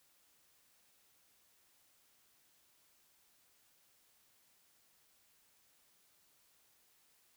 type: silence
effects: white hiss -71 dBFS RMS until 7.36 s